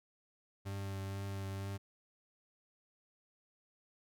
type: tone with vibrato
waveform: 40% pulse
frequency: 98 Hz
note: G2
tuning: in tune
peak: -38 dBFS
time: 0.65-1.78 s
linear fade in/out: 20 ms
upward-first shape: triangle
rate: 2.1 Hz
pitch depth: 19 cents each way
effects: none